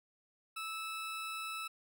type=tone; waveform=20% pulse; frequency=1310 Hz; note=E6; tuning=11 cents flat; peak=-34 dBFS; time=0.56-1.68 s; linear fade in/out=10 ms; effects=none